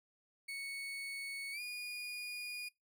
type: tone with pitch glide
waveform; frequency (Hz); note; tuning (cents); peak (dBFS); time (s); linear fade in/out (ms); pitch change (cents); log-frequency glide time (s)
35% pulse; 2217 to 2446; C#7 to D#7; 0 to -30; -39; 0.48-2.69; 10; +170; 1.52-1.61
effects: noise-tail reverb RT60 0.2 s tail -23 dB re dry